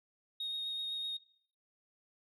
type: tone with vibrato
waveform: sine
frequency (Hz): 3729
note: A#7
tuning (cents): 0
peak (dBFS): -34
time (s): 0.4-1.17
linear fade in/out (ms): 5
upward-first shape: triangle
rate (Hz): 7.9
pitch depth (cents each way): 14
effects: noise-tail reverb RT60 0.6 s tail -21 dB re dry + tanh soft clip ceiling -33 dBFS